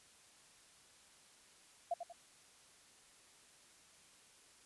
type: tone with echo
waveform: sine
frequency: 690 Hz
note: F5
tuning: 21 cents flat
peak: -33 dBFS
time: 1.91-1.94 s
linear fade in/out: 5 ms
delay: 93 ms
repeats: 2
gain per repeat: -8 dB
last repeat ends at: 2.126 s
effects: white hiss -64 dBFS RMS until 4.65 s + resampled to 24000 Hz